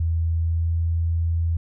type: tone with pitch glide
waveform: sine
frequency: 82.41 to 83.22 Hz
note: E2 to E2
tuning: 0 to +17 cents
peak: -19 dBFS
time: 0-1.57 s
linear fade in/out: 5 ms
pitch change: +17 cents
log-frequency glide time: 0.39-0.74 s
effects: none